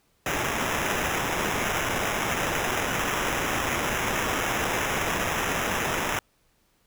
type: noise with sample-and-hold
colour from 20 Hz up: white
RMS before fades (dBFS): -27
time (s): 0.26-6.19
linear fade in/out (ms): 2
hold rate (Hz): 4410
effects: pink hiss -67 dBFS RMS until 6.86 s